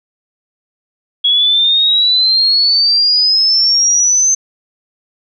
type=exponential sweep; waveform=sine; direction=up; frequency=3327 to 6260 Hz; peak=-8 dBFS; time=1.24-4.35 s; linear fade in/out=10 ms; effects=none